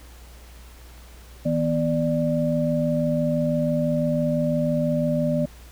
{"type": "tone cluster", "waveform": "sine", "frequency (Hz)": [158.6, 244.6, 591], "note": ["D#3", "B3", "D5"], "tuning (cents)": [33, -16, 11], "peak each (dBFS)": -24, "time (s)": [1.45, 5.46], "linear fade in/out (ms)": 10, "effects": ["added 60 Hz sine -43 dBFS peak until 5.71 s", "pink hiss -50 dBFS RMS until 5.71 s"]}